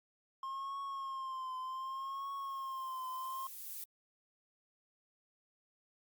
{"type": "tone with vibrato", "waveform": "triangle", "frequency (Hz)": 1066, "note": "C6", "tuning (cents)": 32, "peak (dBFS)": -37, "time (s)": [0.43, 3.47], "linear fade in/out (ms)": 2, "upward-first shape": "triangle", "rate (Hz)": 0.66, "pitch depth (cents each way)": 65}
{"type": "noise with exponential growth", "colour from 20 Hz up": "violet", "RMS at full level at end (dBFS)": -43, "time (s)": [1.31, 3.84], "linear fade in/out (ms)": 2, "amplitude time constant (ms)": 550}
{"effects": ["Opus 48 kbps"]}